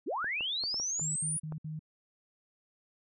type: linear sweep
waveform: sine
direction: up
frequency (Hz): 207.7 to 9900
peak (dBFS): -31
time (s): 0.06-1.4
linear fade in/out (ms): 20
type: clicks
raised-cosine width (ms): 1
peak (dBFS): -31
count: 7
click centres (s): 0.244 / 0.408 / 0.638 / 0.743 / 0.799 / 0.996 / 1.523
type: tone bursts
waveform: sine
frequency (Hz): 155.56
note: D#3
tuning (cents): 0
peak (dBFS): -36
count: 4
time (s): 1.01-1.793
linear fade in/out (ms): 5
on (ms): 150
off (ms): 61
effects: none